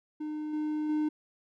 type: tone with level steps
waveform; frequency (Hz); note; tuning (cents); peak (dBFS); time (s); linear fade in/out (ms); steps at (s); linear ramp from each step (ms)
triangle; 304.5; D#4; -37; -31 / -27 / -24; 0.2-1.09; 10; 0.53 / 0.89; 5
effects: none